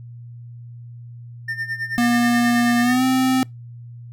triangle tone with tremolo, 1805 Hz, A6, 44 cents sharp, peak -20 dBFS, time 1.48-2.97 s, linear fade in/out 5 ms, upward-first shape sine, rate 9.3 Hz, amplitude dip 80%
square tone with pitch glide, 239.4 to 259.6 Hz, A#3 to C4, +46 to -13 cents, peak -16 dBFS, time 1.98-3.43 s, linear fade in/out 0 ms, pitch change +141 cents, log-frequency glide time 2.81-3.04 s
effects noise-tail reverb RT60 0.2 s tail -26 dB re dry + added 119 Hz sine -35 dBFS peak until 4.12 s

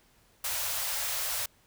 white band-stop noise, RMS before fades -32 dBFS, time 0.44-1.46 s, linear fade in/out 5 ms, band 110 to 510 Hz, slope 48 dB/octave, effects pink hiss -64 dBFS RMS until 1.66 s

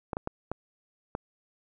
clicks, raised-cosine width 1 ms, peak -17 dBFS, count 5, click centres 0.132 / 0.169 / 0.274 / 0.516 / 1.151 s, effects none

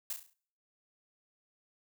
blue noise with echo, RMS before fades -36 dBFS, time 0.1-0.13 s, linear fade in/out 2 ms, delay 34 ms, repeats 6, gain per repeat -6 dB, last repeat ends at 0.334 s, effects noise-tail reverb RT60 0.6 s tail -26 dB re dry

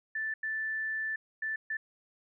sine tone bursts at uneven times, 1760 Hz, A6, in tune, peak -31 dBFS, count 4, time 0.15-0.34 / 0.43-1.16 / 1.42-1.56 / 1.7-1.77 s, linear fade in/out 5 ms, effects none

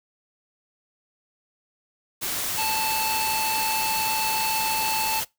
white noise, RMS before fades -28 dBFS, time 2.21-5.25 s, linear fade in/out 20 ms
harmonic tone, 880 Hz, A5, in tune, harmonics 1 / 3 / 5, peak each -26 / -31 / -33 dBFS, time 2.57-5.21 s, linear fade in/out 20 ms
effects noise-tail reverb RT60 0.2 s tail -23 dB re dry

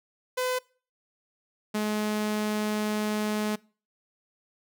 sawtooth tone pair in turn, 506 / 212.1 Hz, B4 / G#3, +42 / +37 cents, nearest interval octave + minor third, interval 1505 cents, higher first, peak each -22 dBFS, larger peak neither, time 0.37-0.59 / 1.74-3.56 s, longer second, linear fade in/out 10 ms, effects noise-tail reverb RT60 0.4 s tail -24 dB re dry

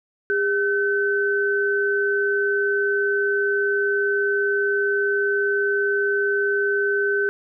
sine tone pair together, 404.3 / 1525 Hz, G#4 / G6, -46 / -48 cents, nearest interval octave + major seventh, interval 2298 cents, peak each -21 dBFS, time 0.3-7.29 s, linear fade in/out 0 ms, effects none

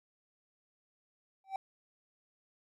triangle tone with exponential growth, 773 Hz, G5, 24 cents flat, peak -28 dBFS, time 1.44-1.56 s, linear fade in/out 2 ms, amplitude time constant 25 ms, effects none

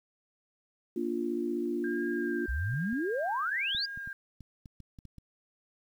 sine chord, Bb major, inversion none, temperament equal with one note detuned, 237.7 / 293.7 / 349.2 Hz, Bb3 / D4 / F4, +34 / 0 / 0 cents, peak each -35 / -35 / -32 dBFS, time 0.96-2.46 s, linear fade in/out 5 ms
sine tone with vibrato, 1600 Hz, G6, 35 cents sharp, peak -37 dBFS, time 1.84-4.13 s, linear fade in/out 2 ms, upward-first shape sine, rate 1.1 Hz, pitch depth 22 cents each way
sine exponential sweep, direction up, 56.4 to 5000 Hz, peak -29 dBFS, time 2.48-3.86 s, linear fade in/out 10 ms
clicks, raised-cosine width 5 ms, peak -35 dBFS, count 11, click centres 2.74 / 2.929 / 3.749 / 3.975 / 4.075 / 4.407 / 4.658 / 4.803 / 4.988 / 5.053 / 5.183 s
effects 10-bit

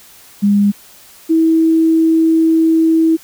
sine tone pair in turn, 203 / 323.9 Hz, G#3 / E4, -39 / -30 cents, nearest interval minor sixth, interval 809 cents, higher second, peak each -8 dBFS, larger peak neither, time 0.42-0.72 / 1.29-3.17 s, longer second, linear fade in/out 20 ms, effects white hiss -42 dBFS RMS until 3.23 s

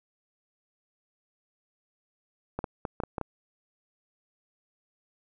clicks, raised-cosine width 1 ms, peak -17 dBFS, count 7, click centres 2.59 / 2.642 / 2.852 / 3.002 / 3.036 / 3.182 / 3.213 s, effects none

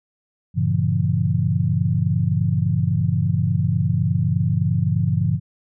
sine chord, G diminished seventh, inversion none, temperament just, 98 / 117.6 / 141.12 / 169.34 Hz, G2 / Bb2 / Db3 / Fb3, 0 / +16 / +31 / +47 cents, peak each -22 / -23 / -22 / -22 dBFS, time 0.54-5.4 s, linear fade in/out 50 ms, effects none

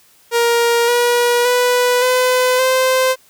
sawtooth tone with pitch steps, 470 / 481.5 / 493.4 / 505.5 / 517.9 Hz, A#4 / B4 / B4 / B4 / C5, +14 / -44 / -2 / +40 / -18 cents, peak -8 dBFS, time 0.31-3.16 s, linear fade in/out 50 ms, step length 570 ms, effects white hiss -51 dBFS RMS until 3.29 s

